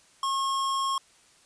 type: tone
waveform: square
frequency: 1084 Hz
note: C#6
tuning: 39 cents flat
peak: -26 dBFS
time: 0.23-0.98 s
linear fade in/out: 2 ms
effects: white hiss -59 dBFS RMS until 1.45 s + resampled to 22050 Hz